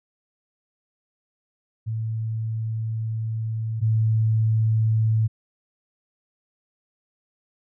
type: tone pair in turn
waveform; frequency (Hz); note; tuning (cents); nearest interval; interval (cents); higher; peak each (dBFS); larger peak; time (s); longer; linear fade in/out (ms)
sine; 111.4 / 110.57; A2 / A2; +22 / +9; unison; 13; first; -24 / -17; second; 1.86-3.81 / 3.81-5.28; first; 20
effects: none